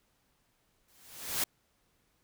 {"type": "noise with exponential growth", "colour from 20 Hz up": "white", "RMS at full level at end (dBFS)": -28, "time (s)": [0.88, 1.44], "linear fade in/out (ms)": 5, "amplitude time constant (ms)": 120, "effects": ["pink hiss -73 dBFS RMS until 2.23 s"]}